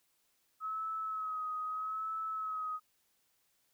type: tone with vibrato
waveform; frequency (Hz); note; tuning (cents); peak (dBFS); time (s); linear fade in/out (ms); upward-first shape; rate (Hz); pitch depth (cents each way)
sine; 1280; D#6; +49; -35; 0.6-2.8; 50; sine; 0.79; 36
effects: white hiss -75 dBFS RMS until 3.73 s